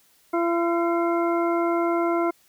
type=harmonic tone with a mistuned harmonic; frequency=340 Hz; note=F4; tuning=46 cents flat; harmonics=1 / 2 / 3 / 4 / 6; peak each=-22 / -26 / -30 / -30 / -37 dBFS; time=0.33-2.31 s; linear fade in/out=10 ms; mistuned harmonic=6; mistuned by=+68 cents; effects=white hiss -60 dBFS RMS until 2.48 s

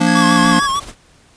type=chord; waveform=square; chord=Bb major; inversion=second; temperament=just; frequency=174.81 / 233.1 / 291.4 Hz; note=F3 / Bb3 / D4; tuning=+2 / 0 / -13 cents; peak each=-17 / -16 / -17 dBFS; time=0-0.6 s; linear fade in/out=10 ms
type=tone; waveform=square; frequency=1661.2 Hz; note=G#6; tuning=in tune; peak=-19 dBFS; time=0.06-0.68 s; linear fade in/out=20 ms
type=tone with vibrato; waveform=square; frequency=1108.7 Hz; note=C#6; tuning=in tune; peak=-16 dBFS; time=0.15-0.8 s; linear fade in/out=10 ms; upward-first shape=sine; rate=6.7 Hz; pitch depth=61 cents each way
type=noise with tremolo; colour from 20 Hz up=pink; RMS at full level=-31 dBFS; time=0.25-0.95 s; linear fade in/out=50 ms; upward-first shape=sine; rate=16 Hz; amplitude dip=50%
effects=pink hiss -50 dBFS RMS until 1.36 s + resampled to 22050 Hz

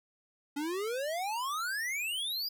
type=exponential sweep; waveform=square; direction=up; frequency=279.1 to 4978 Hz; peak=-33 dBFS; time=0.56-2.49 s; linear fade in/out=10 ms; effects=none

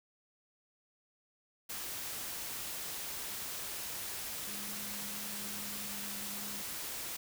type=tone in noise; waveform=sine; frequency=204.5 Hz; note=G#3; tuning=26 cents flat; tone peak=-49 dBFS; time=4.47-6.62 s; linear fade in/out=10 ms; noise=white; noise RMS=-41 dBFS; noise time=1.69-7.17 s; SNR=-11 dB; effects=none

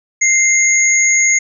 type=tone pair together; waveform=sine; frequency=2093 / 6645 Hz; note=C7 / G#8; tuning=0 / 0 cents; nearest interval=octave + minor sixth; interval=2000 cents; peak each=-12 / -12 dBFS; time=0.21-1.39 s; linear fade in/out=10 ms; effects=none

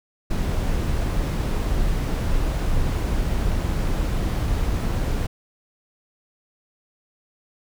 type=noise; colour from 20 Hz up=brown; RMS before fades=-22 dBFS; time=0.3-5.27 s; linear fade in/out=10 ms; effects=none

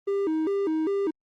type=tone with vibrato; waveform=triangle; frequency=354.4 Hz; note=F4; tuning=25 cents sharp; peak=-21 dBFS; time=0.07-1.11 s; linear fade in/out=10 ms; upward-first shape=square; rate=2.5 Hz; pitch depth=200 cents each way; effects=Opus 24 kbps

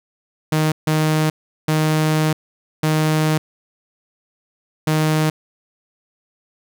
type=tone bursts at uneven times; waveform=sawtooth; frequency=155.56 Hz; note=D#3; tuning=in tune; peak=-11 dBFS; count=5; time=0.52-0.72 / 0.87-1.3 / 1.68-2.33 / 2.83-3.38 / 4.87-5.3 s; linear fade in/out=5 ms; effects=none

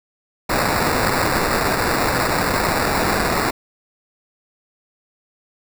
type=noise with sample-and-hold; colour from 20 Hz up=violet; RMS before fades=-19 dBFS; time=0.49-3.51 s; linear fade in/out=10 ms; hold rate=3150 Hz; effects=none

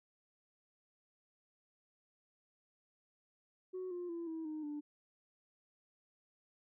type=tone with pitch steps; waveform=sine; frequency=369.9 / 353.6 / 338 / 323.1 / 308.9 / 295.3 Hz; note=F#4 / F4 / E4 / E4 / D#4 / D4; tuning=0 / +22 / +43 / -35 / -12 / +10 cents; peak=-38 dBFS; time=3.73-4.81 s; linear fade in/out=20 ms; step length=180 ms; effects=tanh soft clip ceiling -37 dBFS

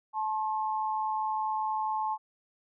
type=tone pair together; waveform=sine; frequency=867.5 / 1072 Hz; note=A5 / C6; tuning=-25 / +42 cents; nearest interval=major third; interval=367 cents; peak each=-29 / -34 dBFS; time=0.13-2.18 s; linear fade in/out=50 ms; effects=none

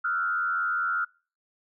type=tone with frequency modulation; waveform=sine; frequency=1391 Hz; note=F6; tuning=7 cents flat; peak=-24 dBFS; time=0.04-1.05 s; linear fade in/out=10 ms; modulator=84.9 Hz; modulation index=0.93; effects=noise-tail reverb RT60 0.4 s tail -26 dB re dry

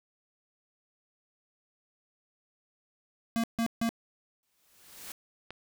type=tone bursts; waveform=square; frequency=229.6 Hz; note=A#3; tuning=26 cents flat; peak=-27 dBFS; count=3; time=3.36-3.891 s; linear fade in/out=0 ms; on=77 ms; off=150 ms
type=noise with exponential growth; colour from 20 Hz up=white; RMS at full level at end=-41 dBFS; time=4.43-5.12 s; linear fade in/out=1 ms; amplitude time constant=150 ms
type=click; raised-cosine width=0.3 ms; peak=-25 dBFS; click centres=5.506 s
effects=none

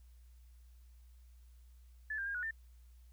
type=tone with pitch steps; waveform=sine; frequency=1733 / 1593 / 1618 / 1464 / 1791 Hz; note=A6 / G6 / G#6 / F#6 / A6; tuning=-27 / +27 / -46 / -19 / +30 cents; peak=-36 dBFS; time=2.1-2.51 s; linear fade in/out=5 ms; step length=82 ms; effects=added 60 Hz sine -56 dBFS peak until 3.12 s + white hiss -75 dBFS RMS until 3.12 s

